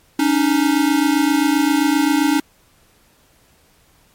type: tone pair together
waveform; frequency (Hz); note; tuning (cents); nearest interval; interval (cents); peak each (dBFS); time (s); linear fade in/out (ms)
square; 280.3 / 307.9; C#4 / D#4; +19 / -18; major second; 163; -17; 0.19-2.4; 5
effects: pink hiss -55 dBFS RMS until 4.14 s + MP3 64 kbps